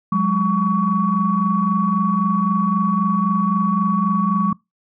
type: tone cluster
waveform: sine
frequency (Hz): 181.2 / 205 / 1124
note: F#3 / G#3 / C#6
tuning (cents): -36 / -22 / +24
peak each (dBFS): -19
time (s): 0.12-4.53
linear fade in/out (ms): 5
effects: noise-tail reverb RT60 0.2 s tail -23 dB re dry + tanh soft clip ceiling -5 dBFS